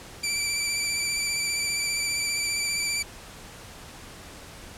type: tone with vibrato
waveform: 15% pulse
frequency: 2334 Hz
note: D7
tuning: 11 cents flat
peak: -18 dBFS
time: 0.23-3.03 s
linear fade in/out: 10 ms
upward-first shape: sine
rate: 15 Hz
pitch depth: 25 cents each way
effects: pink hiss -44 dBFS RMS until 4.77 s + low-pass 11000 Hz 12 dB/octave